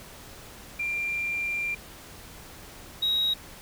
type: tone pair in turn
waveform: sine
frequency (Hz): 2379 / 3808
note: D7 / A#7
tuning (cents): +22 / +36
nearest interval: minor sixth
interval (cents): 814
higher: second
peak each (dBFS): -26 / -20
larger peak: second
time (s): 0.79-1.75 / 3.02-3.34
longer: first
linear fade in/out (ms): 10
effects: tanh soft clip ceiling -21 dBFS + pink hiss -46 dBFS RMS until 3.61 s